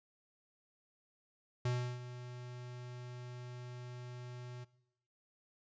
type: tone with ADSR envelope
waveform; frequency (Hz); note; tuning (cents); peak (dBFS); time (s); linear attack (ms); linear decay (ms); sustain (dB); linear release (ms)
square; 123.47; B2; 0; -32; 1.65-4.65; 5; 330; -14; 18
effects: noise-tail reverb RT60 0.9 s tail -21 dB re dry + resampled to 16000 Hz